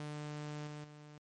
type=tone with level steps; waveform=sawtooth; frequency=149.2 Hz; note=D3; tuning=28 cents sharp; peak=-37 / -40 / -48 dBFS; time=0-1.18 s; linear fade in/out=2 ms; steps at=0.67 / 0.84 s; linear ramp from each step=2 ms; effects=low-pass 8000 Hz 12 dB/octave + MP3 48 kbps